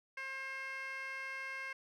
15% pulse tone with band-pass filter, 534 Hz, C5, 35 cents sharp, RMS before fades -43 dBFS, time 0.17-1.73 s, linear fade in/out 5 ms, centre 2100 Hz, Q 2.2, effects none

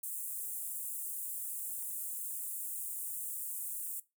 pink high-pass noise, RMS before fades -40 dBFS, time 0.03-4 s, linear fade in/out 5 ms, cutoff 8200 Hz, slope 48 dB/octave, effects noise-tail reverb RT60 0.2 s tail -17 dB re dry

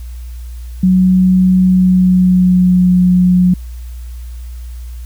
sine tone with pitch glide, 185 to 180.88 Hz, F#3 to F#3, 0 to -39 cents, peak -6 dBFS, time 0.83-3.54 s, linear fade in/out 5 ms, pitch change -39 cents, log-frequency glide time 1.61-2.92 s, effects added 60 Hz sine -24 dBFS peak until 5.05 s + white hiss -46 dBFS RMS until 5.05 s

